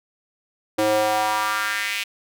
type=tone with high-pass filter sweep; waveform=square; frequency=107 Hz; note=A2; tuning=48 cents flat; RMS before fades=-22 dBFS; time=0.78-2.04 s; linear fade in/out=10 ms; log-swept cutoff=410 to 2600 Hz; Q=3; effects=none